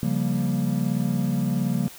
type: chord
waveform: triangle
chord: G half-diminished seventh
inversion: second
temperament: equal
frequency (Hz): 138.59 / 174.61 / 196 / 233.1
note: Db3 / F3 / G3 / Bb3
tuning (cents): 0 / 0 / 0 / 0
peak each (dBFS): -25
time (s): 0.03-1.88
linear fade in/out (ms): 0
effects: white hiss -44 dBFS RMS until 1.98 s